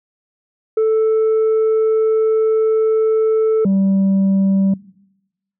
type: tone pair in turn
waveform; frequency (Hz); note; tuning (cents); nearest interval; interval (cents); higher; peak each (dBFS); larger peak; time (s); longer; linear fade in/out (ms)
sine; 440 / 194.08; A4 / G3; 0 / -17; octave + major second; 1417; first; -9; neither; 0.77-3.65 / 3.65-4.74; first; 5
effects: noise-tail reverb RT60 0.9 s tail -22 dB re dry + tanh soft clip ceiling -11 dBFS